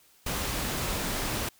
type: noise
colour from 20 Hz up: pink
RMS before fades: -31 dBFS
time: 0.26-1.49 s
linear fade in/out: 5 ms
effects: white hiss -61 dBFS RMS until 1.59 s